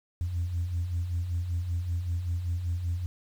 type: beating tone pair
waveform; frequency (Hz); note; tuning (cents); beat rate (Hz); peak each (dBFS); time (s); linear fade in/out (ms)
sine; 82.5 / 87.7; E2 / F2; +2 / +8; 5.2; -35 / -27; 0.21-3.06; 0
effects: tanh soft clip ceiling -23 dBFS + 9-bit